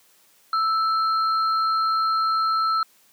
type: tone pair together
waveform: sine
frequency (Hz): 1318.5 / 4186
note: E6 / C8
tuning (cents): 0 / 0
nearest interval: octave + minor sixth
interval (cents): 2000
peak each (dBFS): -19 / -31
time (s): 0.53-2.83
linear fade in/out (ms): 2
effects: white hiss -58 dBFS RMS until 3.12 s + high-pass 150 Hz 12 dB/octave